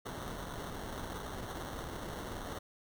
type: noise with sample-and-hold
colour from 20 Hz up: pink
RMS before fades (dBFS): -42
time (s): 0.05-2.59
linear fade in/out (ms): 10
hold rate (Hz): 2450
effects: none